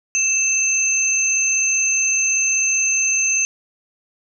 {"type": "tone pair together", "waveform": "sine", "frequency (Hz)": [2637, 6282], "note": ["E7", "G8"], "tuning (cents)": [0, 3], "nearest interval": "octave + minor third", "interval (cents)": 1503, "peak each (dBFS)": [-20, -17], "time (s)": [0.15, 3.45], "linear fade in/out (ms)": 0, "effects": []}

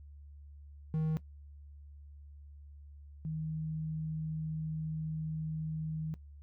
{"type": "tone pair in turn", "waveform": ["triangle", "sine"], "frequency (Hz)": [157.3, 157.3], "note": ["D#3", "D#3"], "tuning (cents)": [19, 19], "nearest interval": "unison", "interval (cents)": 0, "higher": "neither", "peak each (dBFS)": [-27, -34], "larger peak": "first", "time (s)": [[0.94, 1.17], [3.25, 6.14]], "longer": "second", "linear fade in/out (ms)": 0, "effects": ["noise-tail reverb RT60 0.1 s tail -17 dB re dry", "added 72 Hz sine -49 dBFS peak until 6.42 s"]}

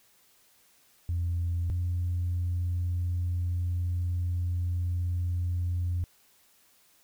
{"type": "tone pair in turn", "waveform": "sine", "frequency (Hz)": [86, 87.91], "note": ["F2", "F2"], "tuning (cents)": [-26, 12], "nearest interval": "unison", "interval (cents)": 38, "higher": "second", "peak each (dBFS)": [-25, -25], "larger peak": "neither", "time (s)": [[1.09, 1.7], [1.7, 6.04]], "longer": "second", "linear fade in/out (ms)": 0, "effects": ["tanh soft clip ceiling -23 dBFS", "white hiss -63 dBFS RMS until 7.03 s"]}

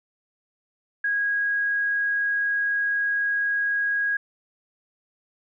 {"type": "tone", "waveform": "sine", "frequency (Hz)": 1646, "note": "G#6", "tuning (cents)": -16, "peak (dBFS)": -21, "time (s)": [1.04, 4.17], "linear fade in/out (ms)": 5, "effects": []}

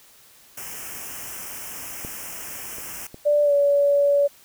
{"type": "band-stop noise", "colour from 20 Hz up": "white", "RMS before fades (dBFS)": -35, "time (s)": [0.57, 3.07], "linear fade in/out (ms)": 5, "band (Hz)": [3100, 5200], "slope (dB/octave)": 96}
{"type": "clicks", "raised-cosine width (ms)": 2, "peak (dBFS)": [-20, -28, -25], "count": 3, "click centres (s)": [2.049, 2.784, 3.144]}
{"type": "tone with pitch glide", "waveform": "sine", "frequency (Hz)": [587.3, 569.6], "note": ["D5", "C#5"], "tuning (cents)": [0, 47], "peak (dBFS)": -15, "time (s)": [3.25, 4.28], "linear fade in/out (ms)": 20, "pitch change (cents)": -53, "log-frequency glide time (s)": [3.43, 3.53]}
{"effects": ["white hiss -52 dBFS RMS until 4.44 s"]}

